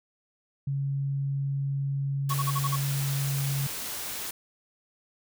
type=tone; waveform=sine; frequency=138.59 Hz; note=C#3; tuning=in tune; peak=-26 dBFS; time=0.67-3.67 s; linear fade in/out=5 ms
type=noise; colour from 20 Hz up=white; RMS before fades=-35 dBFS; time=2.29-4.31 s; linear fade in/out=5 ms
type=tone bursts; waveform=triangle; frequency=1108.7 Hz; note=C#6; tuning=in tune; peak=-25 dBFS; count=6; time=2.3-2.76 s; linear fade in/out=10 ms; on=40 ms; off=44 ms
effects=none